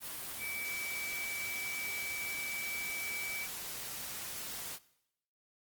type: tone in noise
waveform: sine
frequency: 2300 Hz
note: D7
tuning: 37 cents flat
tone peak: -38 dBFS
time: 0.38-3.48 s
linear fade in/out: 50 ms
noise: white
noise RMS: -42 dBFS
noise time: 0-4.79 s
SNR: +1 dB
effects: noise-tail reverb RT60 0.8 s tail -19 dB re dry + Opus 32 kbps